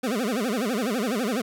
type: tone with vibrato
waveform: 25% pulse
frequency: 230 Hz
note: A#3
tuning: 23 cents flat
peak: -20 dBFS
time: 0.03-1.42 s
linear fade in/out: 10 ms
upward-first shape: sine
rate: 12 Hz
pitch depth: 250 cents each way
effects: none